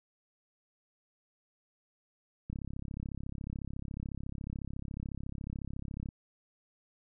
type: click train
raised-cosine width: 5 ms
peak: -27 dBFS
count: 123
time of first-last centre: 2.5-6.088 s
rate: 34 Hz
effects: none